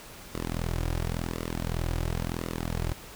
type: tone with flanger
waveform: sawtooth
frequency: 41.71 Hz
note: E1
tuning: 21 cents sharp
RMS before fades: -31 dBFS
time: 0.34-2.93 s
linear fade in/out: 10 ms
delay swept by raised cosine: 1.2 to 4.6 ms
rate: 0.94 Hz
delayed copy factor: -0.85
effects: pink hiss -46 dBFS RMS until 3.15 s